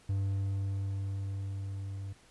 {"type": "tone with level ramp", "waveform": "triangle", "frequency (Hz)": 98, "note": "G2", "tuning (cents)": 0, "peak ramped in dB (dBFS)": [-26, -35], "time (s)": [0.09, 2.13], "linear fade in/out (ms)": 5, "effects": ["pink hiss -61 dBFS RMS until 2.3 s", "resampled to 24000 Hz"]}